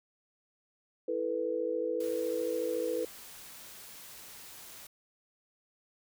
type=chord; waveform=sine; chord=E suspended fourth; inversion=none; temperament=equal; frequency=329.6 / 440 / 493.9 Hz; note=E4 / A4 / B4; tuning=0 / 0 / 0 cents; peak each=-37 / -35 / -32 dBFS; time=1.08-3.05 s; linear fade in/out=5 ms
type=noise; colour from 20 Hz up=white; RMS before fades=-49 dBFS; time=2-4.87 s; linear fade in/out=5 ms
effects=none